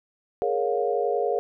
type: chord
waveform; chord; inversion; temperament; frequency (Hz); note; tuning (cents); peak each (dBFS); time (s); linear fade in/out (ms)
sine; Bb minor seventh; third; equal with one note detuned; 415.3 / 466.2 / 554.4 / 709; Ab4 / Bb4 / Db5 / F5; 0 / 0 / 0 / +26; -27 / -26 / -29 / -28; 0.42-1.39; 0
effects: none